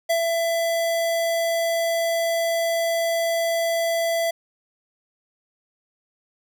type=tone with ADSR envelope; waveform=square; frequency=668 Hz; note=E5; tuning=23 cents sharp; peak=-18 dBFS; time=0.09-4.31 s; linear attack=14 ms; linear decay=85 ms; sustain=-3 dB; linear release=8 ms; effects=none